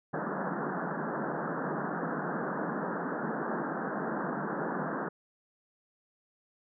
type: band-pass noise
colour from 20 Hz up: pink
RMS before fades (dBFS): -34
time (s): 0.13-5.09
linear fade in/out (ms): 10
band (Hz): 150 to 1700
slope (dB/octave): 96
effects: none